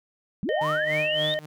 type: linear sweep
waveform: sine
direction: up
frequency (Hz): 155.56 to 3729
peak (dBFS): -25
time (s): 0.43-1.34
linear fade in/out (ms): 0
type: harmonic tone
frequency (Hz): 614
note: D#5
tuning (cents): -23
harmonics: 1 / 3 / 5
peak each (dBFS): -26 / -32 / -39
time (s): 0.49-1.39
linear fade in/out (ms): 0
type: tone with tremolo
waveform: sawtooth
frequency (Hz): 152.3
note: D#3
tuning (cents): -37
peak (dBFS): -26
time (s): 0.61-1.46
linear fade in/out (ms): 5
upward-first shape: sine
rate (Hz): 3.5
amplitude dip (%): 85
effects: none